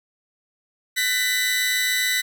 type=tone cluster; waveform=sawtooth; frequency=1511 / 1816 / 1994 / 3881 Hz; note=F#6 / A#6 / B6 / B7; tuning=+36 / -46 / +16 / -31 cents; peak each=-27 / -27 / -18 / -24 dBFS; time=0.96-2.22 s; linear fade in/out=20 ms; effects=none